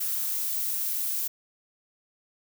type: noise with high-pass filter sweep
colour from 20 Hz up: violet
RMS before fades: -29 dBFS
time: 0-1.28 s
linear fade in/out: 10 ms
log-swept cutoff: 1300 to 290 Hz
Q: 2.2
effects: none